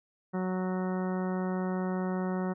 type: harmonic tone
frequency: 185 Hz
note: F#3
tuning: in tune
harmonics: 1 / 2 / 3 / 4 / 5 / 6 / 7 / 8 / 10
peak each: -30 / -36 / -40 / -42 / -44 / -46 / -47 / -48 / -50 dBFS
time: 0.33-2.54 s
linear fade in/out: 20 ms
effects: none